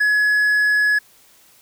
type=tone; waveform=triangle; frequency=1691 Hz; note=G#6; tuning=31 cents sharp; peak=-12 dBFS; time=0-0.99 s; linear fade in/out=10 ms; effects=white hiss -52 dBFS RMS until 1.61 s